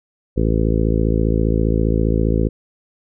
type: harmonic tone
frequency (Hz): 55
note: A1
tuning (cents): 0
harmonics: 1 / 2 / 3 / 4 / 5 / 6 / 7 / 8 / 9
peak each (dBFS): -18 / -21 / -23 / -24 / -25 / -26 / -26 / -27 / -28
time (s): 0.36-2.49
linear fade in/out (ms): 20
effects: none